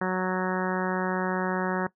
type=harmonic tone; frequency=185 Hz; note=F#3; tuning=in tune; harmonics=1 / 2 / 3 / 4 / 5 / 6 / 7 / 8 / 9 / 10; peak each=-29 / -31 / -34 / -36 / -34 / -37 / -38 / -37 / -36 / -40 dBFS; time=0.01-1.87 s; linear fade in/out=5 ms; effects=noise-tail reverb RT60 0.1 s tail -19 dB re dry